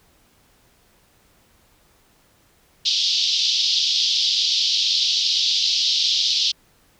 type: band-pass noise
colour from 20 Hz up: pink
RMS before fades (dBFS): -20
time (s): 2.85-6.52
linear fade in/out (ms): 10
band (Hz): 3200 to 5300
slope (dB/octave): 48
effects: pink hiss -58 dBFS RMS until 6.99 s